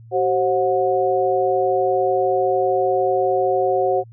sine tone cluster, 381.1 / 532 / 728 Hz, G4 / C5 / F#5, -49 / +29 / -28 cents, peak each -20 dBFS, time 0.11-4.04 s, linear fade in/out 50 ms, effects added 114 Hz sine -40 dBFS peak until 4.12 s

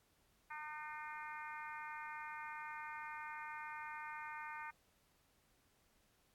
harmonic tone, 303.6 Hz, D#4, 42 cents flat, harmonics 3 / 4 / 5 / 6 / 7 / 8, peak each -49 / -52 / -52 / -54 / -54 / -57 dBFS, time 0.5-4.71 s, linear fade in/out 10 ms, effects pink hiss -75 dBFS RMS until 6.34 s + AAC 64 kbps

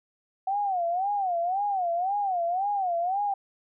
sine tone with vibrato, 747 Hz, F#5, 16 cents sharp, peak -24 dBFS, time 0.47-3.34 s, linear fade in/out 5 ms, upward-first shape sine, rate 1.9 Hz, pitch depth 170 cents each way, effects none

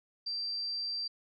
sine tone, 4699 Hz, D8, in tune, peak -33 dBFS, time 0.26-1.08 s, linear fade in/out 10 ms, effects none

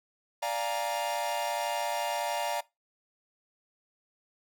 45% pulse chord, Bb dominant seventh, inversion first, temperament equal, 587.3 / 698.5 / 830.6 / 932.3 Hz, D5 / F5 / Ab5 / Bb5, 0 / 0 / 0 / 0 cents, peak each -35 / -35 / -37 / -34 dBFS, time 0.42-2.61 s, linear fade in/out 10 ms, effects noise-tail reverb RT60 0.2 s tail -20 dB re dry

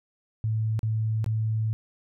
sine tone with dropouts, 110 Hz, A2, in tune, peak -23 dBFS, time 0.44-1.73 s, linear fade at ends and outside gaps 0 ms, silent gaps 0.792-0.831 / 1.243-1.262 s, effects none

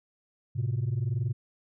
sine tone pair together, 108.7 / 129.65 Hz, A2 / C3, -21 / -15 cents, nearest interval minor third, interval 306 cents, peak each -27 dBFS, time 0.55-1.33 s, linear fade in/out 20 ms, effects tanh soft clip ceiling -23 dBFS

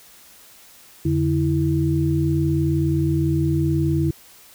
sine tone cluster, 86.5 / 145.8 / 328 Hz, F2 / D3 / E4, -16 / -12 / -9 cents, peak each -24 / -20 / -21 dBFS, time 1.05-4.11 s, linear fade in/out 5 ms, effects white hiss -48 dBFS RMS until 4.54 s

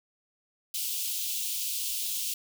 white high-pass noise, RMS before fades -32 dBFS, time 0.74-2.34 s, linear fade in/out 5 ms, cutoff 2700 Hz, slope 48 dB/octave, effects none

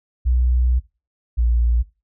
sine tone pair in turn, 61.74 / 58.64 Hz, B1 / A#1, 0 / +11 cents, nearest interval minor second, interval 89 cents, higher first, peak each -14 dBFS, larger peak neither, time 0.25-0.8 / 1.37-1.83 s, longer first, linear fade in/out 20 ms, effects noise-tail reverb RT60 0.3 s tail -20 dB re dry

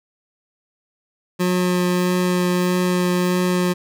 25% pulse tone with vibrato, 180 Hz, F#3, 47 cents flat, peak -13 dBFS, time 1.39-3.74 s, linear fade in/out 20 ms, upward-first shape triangle, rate 1.6 Hz, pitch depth 11 cents each way, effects none

